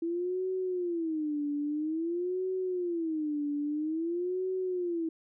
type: tone with vibrato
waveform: sine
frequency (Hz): 329.6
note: E4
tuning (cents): 0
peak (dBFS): -29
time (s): 0.02-5.09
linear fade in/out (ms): 5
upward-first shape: sine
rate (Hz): 0.5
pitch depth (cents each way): 220
effects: none